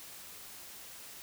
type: silence
effects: white hiss -49 dBFS RMS until 1.22 s